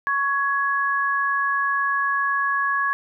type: tone pair together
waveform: sine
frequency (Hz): 1113 / 1674.9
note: C#6 / G#6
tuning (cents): +7 / +14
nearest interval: perfect fifth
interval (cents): 707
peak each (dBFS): -22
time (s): 0.07-2.93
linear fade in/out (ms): 0
effects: none